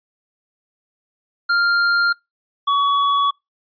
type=tone pair in turn; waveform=square; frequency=1396.9 / 1128.4 Hz; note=F6 / C#6; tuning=0 / +30 cents; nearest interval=major third; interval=370 cents; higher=first; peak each=-15 dBFS; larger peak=neither; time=1.49-2.13 / 2.67-3.31 s; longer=neither; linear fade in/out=10 ms; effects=noise-tail reverb RT60 0.2 s tail -25 dB re dry + resampled to 11025 Hz